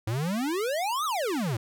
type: exponential two-way sweep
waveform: square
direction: up then down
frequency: 103.83 to 1318.5 to 103.83 Hz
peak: -27 dBFS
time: 0.07-1.57 s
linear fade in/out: 5 ms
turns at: 1.05 s
effects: none